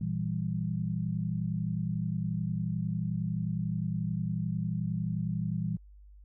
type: chord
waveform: sine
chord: E diminished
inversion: second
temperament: equal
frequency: 116.54 / 164.81 / 196 Hz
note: Bb2 / E3 / G3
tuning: 0 / 0 / 0 cents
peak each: -34 / -32 / -35 dBFS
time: 0.01-5.77 s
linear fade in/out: 5 ms
effects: added 50 Hz sine -50 dBFS peak until 6.24 s